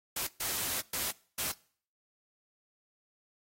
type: noise bursts at uneven times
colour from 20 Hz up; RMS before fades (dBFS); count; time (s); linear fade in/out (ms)
white; -34; 4; 0.16-0.27 / 0.4-0.81 / 0.93-1.11 / 1.38-1.52; 5
effects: noise-tail reverb RT60 0.5 s tail -22 dB re dry + AAC 48 kbps